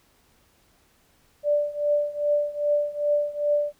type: tone with tremolo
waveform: sine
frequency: 587.3 Hz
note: D5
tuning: in tune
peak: -17 dBFS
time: 1.43-3.73 s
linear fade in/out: 50 ms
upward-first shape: triangle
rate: 2.5 Hz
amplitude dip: 90%
effects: pink hiss -62 dBFS RMS until 3.79 s